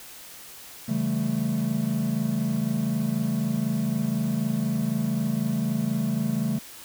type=chord; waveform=triangle; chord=A dominant seventh; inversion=first; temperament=equal; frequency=138.59 / 164.81 / 196 / 220 Hz; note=C#3 / E3 / G3 / A3; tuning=0 / 0 / 0 / 0 cents; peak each=-28 / -29 / -28 / -24 dBFS; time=0.88-6.59 s; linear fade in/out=10 ms; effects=white hiss -44 dBFS RMS until 6.84 s